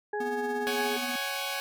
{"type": "harmonic tone", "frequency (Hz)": 417.2, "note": "G#4", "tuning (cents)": 8, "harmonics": [1, 2, 4], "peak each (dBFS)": [-31, -34, -37], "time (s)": [0.13, 0.97], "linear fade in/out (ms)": 5}
{"type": "tone with tremolo", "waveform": "square", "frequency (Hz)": 246.5, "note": "B3", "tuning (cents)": -3, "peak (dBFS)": -34, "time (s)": [0.2, 1.16], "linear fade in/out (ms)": 5, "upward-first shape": "triangle", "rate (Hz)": 17, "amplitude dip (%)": 60}
{"type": "chord", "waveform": "10% pulse", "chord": "C# suspended fourth", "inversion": "none", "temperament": "equal with one note detuned", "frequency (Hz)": [554.4, 751.2, 830.6], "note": ["C#5", "F#5", "G#5"], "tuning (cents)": [0, 26, 0], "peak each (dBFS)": -27, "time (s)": [0.67, 1.6], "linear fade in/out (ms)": 0}
{"effects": []}